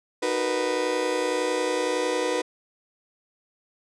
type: chord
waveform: 35% pulse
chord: B major seventh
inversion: first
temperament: just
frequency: 308.7 / 370.4 / 463 / 493.9 Hz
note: D#4 / F#4 / A#4 / B4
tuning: -14 / +2 / -12 / 0 cents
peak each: -30 / -29 / -30 / -24 dBFS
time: 0.22-2.42 s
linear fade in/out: 10 ms
effects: resampled to 22050 Hz